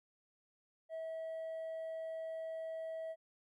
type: tone with hard clipping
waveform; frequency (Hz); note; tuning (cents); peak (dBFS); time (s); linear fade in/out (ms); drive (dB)
triangle; 647; E5; -32; -39; 0.89-3.16; 50; 1
effects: none